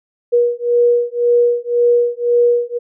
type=beating tone pair; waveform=sine; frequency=478.8 / 480.7 Hz; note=A#4 / B4; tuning=+46 / -47 cents; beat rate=1.9 Hz; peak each=-14 dBFS; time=0.32-2.79 s; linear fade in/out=20 ms; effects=none